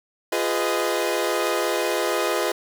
sawtooth chord, F half-diminished seventh, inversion none, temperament equal with one note detuned, 349.2 / 415.3 / 501.4 / 622.3 Hz, F4 / Ab4 / Cb5 / Eb5, 0 / 0 / +26 / 0 cents, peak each -23 dBFS, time 0.32-2.52 s, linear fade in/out 5 ms, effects none

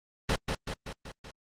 pink noise with echo, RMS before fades -26 dBFS, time 0.29-0.36 s, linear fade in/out 5 ms, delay 190 ms, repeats 5, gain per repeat -4 dB, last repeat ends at 1.31 s, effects low-pass 6000 Hz 12 dB/octave + Opus 32 kbps

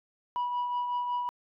sine tone with tremolo, 977 Hz, B5, 19 cents flat, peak -24 dBFS, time 0.36-1.29 s, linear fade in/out 0 ms, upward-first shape triangle, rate 5.4 Hz, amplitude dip 50%, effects tanh soft clip ceiling -26 dBFS

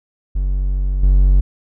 triangle tone with level steps, 47.05 Hz, F#1, 30 cents sharp, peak -13 / -6 dBFS, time 0.35-1.41 s, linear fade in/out 10 ms, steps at 1.03 s, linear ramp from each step 5 ms, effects none

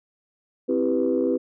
sine chord, C major seventh, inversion none, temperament equal, 261.6 / 329.6 / 392 / 493.9 Hz, C4 / E4 / G4 / B4, 0 / 0 / 0 / 0 cents, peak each -24 / -25 / -25 / -24 dBFS, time 0.68-1.38 s, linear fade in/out 20 ms, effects tanh soft clip ceiling -11 dBFS

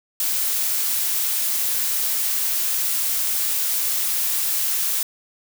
blue noise, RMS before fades -22 dBFS, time 0.2-5.03 s, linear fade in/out 2 ms, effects none

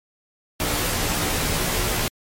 pink noise with comb filter, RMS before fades -23 dBFS, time 0.6-2.08 s, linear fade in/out 0 ms, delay 15 ms, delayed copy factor -0.95, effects MP3 64 kbps

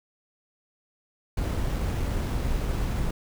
brown noise with sample-and-hold, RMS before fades -27 dBFS, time 1.37-3.11 s, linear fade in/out 5 ms, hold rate 8820 Hz, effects none

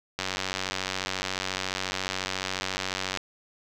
click train, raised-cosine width 0.2 ms, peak -11 dBFS, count 282, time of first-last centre 0.19-3.173 s, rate 94.2 Hz, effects none

